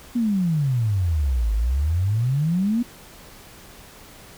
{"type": "exponential two-way sweep", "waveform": "sine", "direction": "down then up", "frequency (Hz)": [246.9, 51.3, 246.9], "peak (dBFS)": -18, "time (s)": [0.15, 2.83], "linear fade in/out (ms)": 10, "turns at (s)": 1.53, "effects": ["pink hiss -45 dBFS RMS until 4.37 s"]}